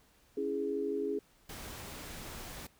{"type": "chord", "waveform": "sine", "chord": "C# minor", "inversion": "none", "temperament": "equal", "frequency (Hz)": [277.2, 329.6, 415.3], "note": ["C#4", "E4", "G#4"], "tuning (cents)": [0, 0, 0], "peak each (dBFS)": [-38, -39, -33], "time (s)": [0.37, 1.19], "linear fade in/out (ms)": 5}
{"type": "noise", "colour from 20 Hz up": "pink", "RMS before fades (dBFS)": -45, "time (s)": [1.49, 2.67], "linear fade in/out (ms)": 5}
{"effects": ["pink hiss -66 dBFS RMS until 2.79 s"]}